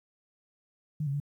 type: tone with pitch steps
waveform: sine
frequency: 151.9 / 138.6 / 143.8 Hz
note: D#3 / C#3 / D3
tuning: -41 / 0 / -36 cents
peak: -28 dBFS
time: 1-1.201 s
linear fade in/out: 5 ms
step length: 67 ms
effects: 11-bit